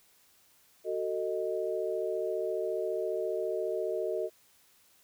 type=chord; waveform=sine; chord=D# diminished; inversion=first; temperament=just; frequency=373.4 / 448 / 622.3 Hz; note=F#4 / A4 / D#5; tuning=+16 / +31 / 0 cents; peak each=-34 dBFS; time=0.84-4.3 s; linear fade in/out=50 ms; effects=white hiss -64 dBFS RMS until 5.03 s